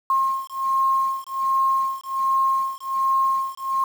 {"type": "beating tone pair", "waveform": "sine", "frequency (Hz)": [1070, 1071.3], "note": ["C6", "C6"], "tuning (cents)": [38, 41], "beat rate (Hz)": 1.3, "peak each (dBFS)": -22, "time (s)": [0.1, 3.84], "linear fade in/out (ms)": 2, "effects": ["7-bit"]}